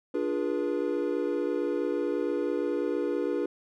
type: chord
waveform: triangle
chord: D diminished seventh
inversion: none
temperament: equal with one note detuned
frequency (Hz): 293.7 / 349.2 / 415.3 / 484.3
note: D4 / F4 / Ab4 / Cb5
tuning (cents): 0 / 0 / 0 / -34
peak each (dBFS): -30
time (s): 0.14-3.46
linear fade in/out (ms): 5
effects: none